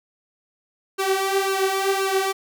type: tone with flanger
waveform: sawtooth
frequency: 387.2 Hz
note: G4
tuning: 21 cents flat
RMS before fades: -22 dBFS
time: 0.98-2.33 s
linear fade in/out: 20 ms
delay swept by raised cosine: 0.71 to 4.31 ms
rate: 1.9 Hz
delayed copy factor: +0.7
effects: none